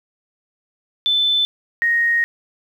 sine tone pair in turn, 3520 / 1868.4 Hz, A7 / A#6, 0 / +3 cents, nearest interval major seventh, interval 1097 cents, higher first, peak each -14 dBFS, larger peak neither, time 1.06-1.45 / 1.82-2.24 s, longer second, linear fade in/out 0 ms, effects 8-bit

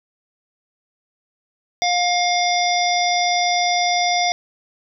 harmonic tone, 709 Hz, F5, 26 cents sharp, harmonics 1 / 3 / 5 / 7 / 8, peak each -18 / -23 / -25 / -26 / -27 dBFS, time 1.82-4.32 s, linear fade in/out 0 ms, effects none

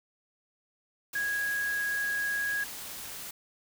sine tone in noise, 1653 Hz, G#6, 9 cents flat, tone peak -28 dBFS, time 1.15-2.64 s, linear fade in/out 5 ms, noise white, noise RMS -41 dBFS, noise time 1.13-3.31 s, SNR +10 dB, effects none

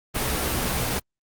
pink noise with comb filter, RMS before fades -25 dBFS, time 0.14-1 s, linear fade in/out 20 ms, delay 16 ms, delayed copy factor +0.6, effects Opus 24 kbps

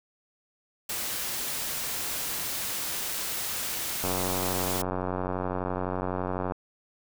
white noise, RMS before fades -32 dBFS, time 0.89-4.82 s, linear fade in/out 5 ms
click train, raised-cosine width 1 ms, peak -16 dBFS, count 229, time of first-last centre 4.04-6.521 s, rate 91.9 Hz
effects none

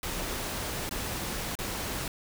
pink noise with dropouts, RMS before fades -34 dBFS, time 0.03-2.08 s, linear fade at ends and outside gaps 2 ms, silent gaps 0.893-0.91 / 1.554-1.588 s, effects none

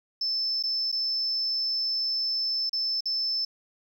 triangle tone with dropouts, 5274 Hz, E8, in tune, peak -22 dBFS, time 0.21-3.45 s, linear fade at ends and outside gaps 5 ms, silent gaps 0.627-0.636 / 0.917-0.925 / 2.695-2.73 / 3.007-3.056 s, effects tanh soft clip ceiling -23 dBFS

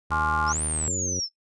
sawtooth tone with vibrato, 77.78 Hz, D#2, in tune, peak -26 dBFS, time 0.1-0.89 s, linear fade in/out 10 ms, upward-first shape sine, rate 4.8 Hz, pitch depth 11 cents each way
sine chord, D half-diminished seventh, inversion second, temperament just, 845.8 / 1057.2 / 1174.7 / 1409.6 Hz, Ab5 / C6 / D6 / F6, +31 / +18 / 0 / +16 cents, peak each -28 / -28 / -29 / -27 dBFS, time 0.11-0.53 s, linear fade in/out 10 ms
sine exponential two-way sweep, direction up then down, 4900 to 9397 to 5230 Hz, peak -26 dBFS, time 0.46-1.29 s, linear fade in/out 50 ms, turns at 0.63 s
harmonic tone, 91.2 Hz, F#2, 24 cents flat, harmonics 1 / 2 / 3 / 4 / 5 / 6, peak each -33 / -36 / -38 / -39 / -40 / -41 dBFS, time 0.87-1.2 s, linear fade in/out 5 ms
effects noise-tail reverb RT60 0.1 s tail -18 dB re dry + resampled to 24000 Hz

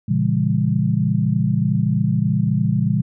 sine chord, A# diminished seventh, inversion none, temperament just, 116.54 / 139.85 / 167.82 / 201.4 Hz, A#2 / C#3 / E3 / G3, 0 / +16 / +31 / +47 cents, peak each -21 dBFS, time 0.08-3.02 s, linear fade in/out 10 ms, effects none

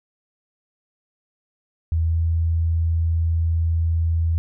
sine tone with pitch glide, 81.6 to 82.5 Hz, E2 to E2, -17 to +2 cents, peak -17 dBFS, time 1.92-4.38 s, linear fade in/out 0 ms, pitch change +19 cents, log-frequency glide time 2.03-2.19 s, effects none

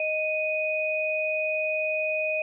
sine tone pair together, 622.2 / 2489 Hz, D#5 / D#7, 0 / 0 cents, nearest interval 2 octaves, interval 2400 cents, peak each -27 dBFS, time 0-2.42 s, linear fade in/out 2 ms, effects none

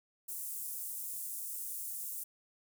pink high-pass noise, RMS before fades -41 dBFS, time 0.28-2.24 s, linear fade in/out 10 ms, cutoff 8900 Hz, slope 24 dB/octave, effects none

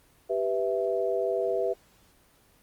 sine chord, E minor, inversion first, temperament equal, 392 / 493.9 / 659.3 Hz, G4 / B4 / E5, 0 / 0 / 0 cents, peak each -29 dBFS, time 0.29-1.74 s, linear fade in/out 20 ms, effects pink hiss -61 dBFS RMS until 2.62 s + Opus 24 kbps

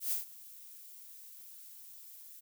violet noise with ADSR envelope, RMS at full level -32 dBFS, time 0-2.41 s, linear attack 110 ms, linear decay 140 ms, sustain -20 dB, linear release 21 ms, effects none

